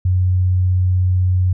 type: tone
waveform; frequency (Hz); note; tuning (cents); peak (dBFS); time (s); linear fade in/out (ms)
sine; 91.6; F#2; -17; -12; 0.05-1.53; 5
effects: none